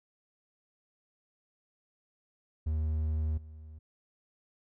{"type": "tone with level steps", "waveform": "triangle", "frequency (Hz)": 77.78, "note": "D#2", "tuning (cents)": 0, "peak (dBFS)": [-26, -43], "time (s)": [2.66, 3.79], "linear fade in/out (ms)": 10, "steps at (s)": 3.37, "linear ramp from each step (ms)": 10, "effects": []}